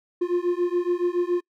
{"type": "beating tone pair", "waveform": "triangle", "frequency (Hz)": [349.2, 356.3], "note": ["F4", "F4"], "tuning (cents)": [0, 35], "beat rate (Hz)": 7.1, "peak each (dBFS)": -22, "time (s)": [0.21, 1.41], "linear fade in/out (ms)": 10, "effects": ["noise-tail reverb RT60 0.1 s tail -26 dB re dry"]}